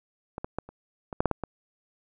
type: clicks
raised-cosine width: 1 ms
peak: -20 / -18 / -15 / -30 / -21 / -9 / -8 / -11 / -17 dBFS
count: 9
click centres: 0.381 / 0.445 / 0.586 / 0.69 / 1.128 / 1.205 / 1.257 / 1.313 / 1.437 s
effects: none